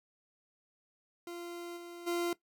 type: tone with level steps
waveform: 40% pulse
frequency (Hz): 345.7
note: F4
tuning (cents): -18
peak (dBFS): -40 / -44 / -30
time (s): 1.27-2.33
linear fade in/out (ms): 2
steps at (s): 1.76 / 2.06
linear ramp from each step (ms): 20
effects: noise-tail reverb RT60 0.1 s tail -18 dB re dry